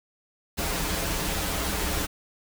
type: noise with comb filter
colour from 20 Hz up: pink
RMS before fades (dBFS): -28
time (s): 0.57-2.07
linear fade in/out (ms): 20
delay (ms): 8.2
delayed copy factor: -0.75
effects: none